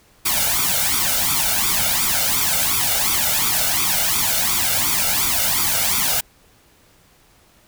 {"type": "noise with flanger", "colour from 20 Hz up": "white", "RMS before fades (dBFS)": -19, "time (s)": [0.25, 6.21], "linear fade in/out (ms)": 10, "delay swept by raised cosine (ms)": [0.85, 1.41], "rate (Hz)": 2.8, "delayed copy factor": 0.8, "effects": ["pink hiss -54 dBFS RMS until 7.67 s"]}